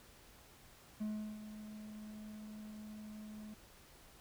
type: tone with ADSR envelope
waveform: triangle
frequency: 213.4 Hz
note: G#3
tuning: 47 cents sharp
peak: -34 dBFS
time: 1-3.54 s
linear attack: 16 ms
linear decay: 360 ms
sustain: -11 dB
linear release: 4 ms
effects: pink hiss -61 dBFS RMS until 4.2 s